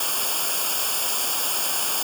white noise with comb filter, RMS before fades -24 dBFS, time 0-2.03 s, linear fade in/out 5 ms, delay 0.5 ms, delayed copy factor -0.9, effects none

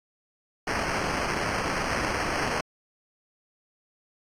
white noise with sample-and-hold, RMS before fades -28 dBFS, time 0.67-2.61 s, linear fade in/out 5 ms, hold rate 3675 Hz, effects low-pass 7000 Hz 12 dB/octave + AAC 64 kbps

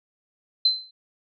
sine tone with exponential decay, 4077 Hz, C8, 46 cents flat, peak -13 dBFS, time 0.65-0.91 s, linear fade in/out 5 ms, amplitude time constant 56 ms, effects none

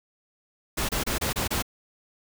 pink noise bursts, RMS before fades -27 dBFS, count 6, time 0.77-1.625 s, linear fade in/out 10 ms, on 120 ms, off 27 ms, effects none

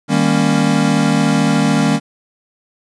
square chord, Eb dominant seventh, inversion none, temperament equal with one note detuned, 155.56 / 199.42 / 233.1 / 277.2 Hz, Eb3 / G3 / Bb3 / Db4, 0 / +30 / 0 / 0 cents, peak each -18 dBFS, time 0.08-2 s, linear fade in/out 50 ms, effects resampled to 22050 Hz + 8-bit

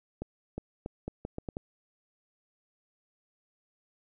accelerating click train, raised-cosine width 2 ms, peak -22 dBFS, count 8, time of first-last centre 0.22-1.569 s, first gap 360 ms, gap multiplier 0.78, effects none

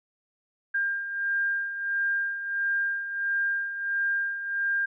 sine beating tone pair, 1600 / 1601.5 Hz, G6 / G6, +35 / +37 cents, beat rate 1.5 Hz, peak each -33 / -26 dBFS, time 0.74-4.86 s, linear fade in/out 10 ms, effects none

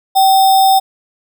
sine tone with sample-and-hold, 772 Hz, G5, 27 cents flat, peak -6 dBFS, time 0.15-0.8 s, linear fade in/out 20 ms, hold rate 4410 Hz, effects none

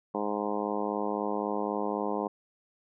harmonic tone, 103.83 Hz, G#2, in tune, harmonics 2 / 3 / 4 / 5 / 6 / 7 / 8 / 9 / 10, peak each -36 / -36 / -35 / -36 / -40 / -38 / -39 / -38 / -40 dBFS, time 0.14-2.28 s, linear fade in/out 10 ms, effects none

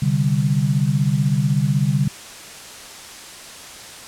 sine chord, C suspended second, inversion none, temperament equal, 130.81 / 146.83 / 196 Hz, C3 / D3 / G3, 0 / 0 / 0 cents, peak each -20 / -18 / -22 dBFS, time 0.02-2.08 s, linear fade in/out 5 ms, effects white hiss -37 dBFS RMS until 4.07 s + low-pass 9000 Hz 12 dB/octave

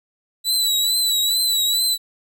sawtooth tone with vibrato, 3951 Hz, B7, in tune, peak -14 dBFS, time 0.44-1.98 s, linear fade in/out 50 ms, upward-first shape triangle, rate 2.3 Hz, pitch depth 66 cents each way, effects none

